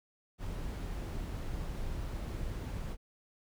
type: noise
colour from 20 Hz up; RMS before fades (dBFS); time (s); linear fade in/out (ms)
brown; -38; 0.38-2.97; 50
effects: none